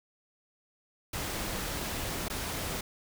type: noise with dropouts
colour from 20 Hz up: pink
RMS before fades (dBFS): -35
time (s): 1.13-2.81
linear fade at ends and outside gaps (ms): 5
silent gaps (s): 2.284-2.299
effects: none